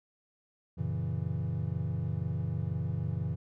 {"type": "chord", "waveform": "triangle", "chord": "F# dominant seventh", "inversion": "none", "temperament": "equal", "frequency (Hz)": [92.5, 116.54, 138.59, 164.81], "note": ["F#2", "A#2", "C#3", "E3"], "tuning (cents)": [0, 0, 0, 0], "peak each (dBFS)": -34, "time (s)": [0.77, 3.36], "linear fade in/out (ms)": 20, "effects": []}